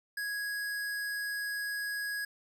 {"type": "tone", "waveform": "square", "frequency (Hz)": 1661.2, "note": "G#6", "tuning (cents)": 0, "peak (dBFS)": -34, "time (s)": [0.17, 2.25], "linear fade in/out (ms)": 5, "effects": []}